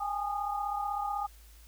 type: tone cluster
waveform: sine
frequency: 808 / 844 / 1230 Hz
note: G#5 / G#5 / D#6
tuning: -48 / +28 / -20 cents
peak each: -33 / -37 / -36 dBFS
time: 0-1.27 s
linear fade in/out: 10 ms
effects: added 54 Hz sine -52 dBFS peak until 1.67 s + white hiss -60 dBFS RMS until 1.67 s